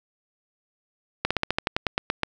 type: slowing click train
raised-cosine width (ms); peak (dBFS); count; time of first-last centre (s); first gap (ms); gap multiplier
0.3; -6; 12; 1.25-2.233; 56; 1.09
effects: none